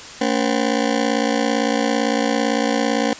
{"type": "ring-modulated tone", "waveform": "20% pulse", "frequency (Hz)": 254.3, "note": "C4", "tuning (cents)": -49, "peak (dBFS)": -9, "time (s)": [0.21, 3.13], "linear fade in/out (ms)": 0, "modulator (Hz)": 28.9, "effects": ["white hiss -36 dBFS RMS until 3.19 s", "resampled to 16000 Hz"]}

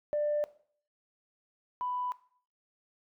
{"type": "tone pair in turn", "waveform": "sine", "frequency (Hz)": [593, 992.7], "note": ["D5", "B5"], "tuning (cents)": [17, 9], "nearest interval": "major sixth", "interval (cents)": 892, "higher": "second", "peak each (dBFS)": [-26, -31], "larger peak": "first", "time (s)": [[0.13, 0.44], [1.81, 2.12]], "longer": "neither", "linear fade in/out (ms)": 0, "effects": ["noise-tail reverb RT60 0.5 s tail -17 dB re dry", "tanh soft clip ceiling -23 dBFS"]}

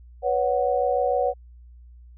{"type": "chord", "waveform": "sine", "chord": "B suspended second", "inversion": "none", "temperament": "equal with one note detuned", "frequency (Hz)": [493.9, 560.5, 740], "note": ["B4", "C#5", "F#5"], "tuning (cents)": [0, 19, 0], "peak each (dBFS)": -24, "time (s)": [0.22, 1.34], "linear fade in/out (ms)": 50, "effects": ["added 60 Hz sine -44 dBFS peak until 2.17 s"]}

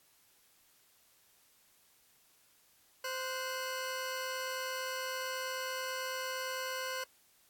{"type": "tone pair together", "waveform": "15% pulse", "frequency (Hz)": [519, 1468], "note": ["C5", "F#6"], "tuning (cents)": [-14, -14], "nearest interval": "octave + tritone", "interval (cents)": 1800, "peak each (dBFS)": [-31, -35], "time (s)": [3.04, 7.04], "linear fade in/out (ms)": 5, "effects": ["white hiss -67 dBFS RMS until 7.49 s", "AAC 64 kbps"]}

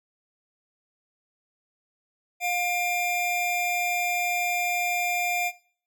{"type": "tone pair together", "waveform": "square", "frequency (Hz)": [710, 2388], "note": ["F5", "D7"], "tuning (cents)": [28, 28], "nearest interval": "octave + major sixth", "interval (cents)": 2100, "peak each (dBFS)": [-28, -28], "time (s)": [2.4, 5.52], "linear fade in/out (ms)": 50, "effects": ["noise-tail reverb RT60 0.5 s tail -19 dB re dry"]}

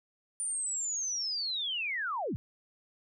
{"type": "linear sweep", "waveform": "sine", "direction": "down", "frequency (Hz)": [9290, 74.7], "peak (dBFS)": -31, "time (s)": [0.4, 2.36], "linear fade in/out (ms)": 0, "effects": []}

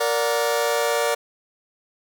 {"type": "chord", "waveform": "sawtooth", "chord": "Bb augmented", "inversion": "none", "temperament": "just", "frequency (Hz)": [466.2, 582.7, 728.4], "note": ["Bb4", "D5", "F#5"], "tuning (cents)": [0, -14, -27], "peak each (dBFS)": [-19, -19, -24], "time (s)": [0, 1.15], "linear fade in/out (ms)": 10, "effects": []}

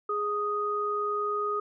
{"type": "tone pair together", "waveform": "sine", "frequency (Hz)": [415.3, 1244.5], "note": ["G#4", "D#6"], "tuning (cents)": [0, 0], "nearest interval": "octave + perfect fifth", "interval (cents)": 1900, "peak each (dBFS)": [-31, -28], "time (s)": [0.09, 1.6], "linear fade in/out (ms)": 5, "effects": []}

